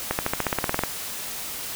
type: accelerating click train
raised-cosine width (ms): 0.5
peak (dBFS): -7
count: 13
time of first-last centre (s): 0.11-0.836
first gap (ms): 79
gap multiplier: 0.95
effects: white hiss -33 dBFS RMS until 1.75 s